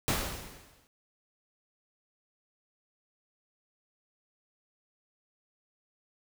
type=noise with exponential decay; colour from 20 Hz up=pink; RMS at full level=-27 dBFS; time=0.08-0.87 s; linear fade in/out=0 ms; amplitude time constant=170 ms; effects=none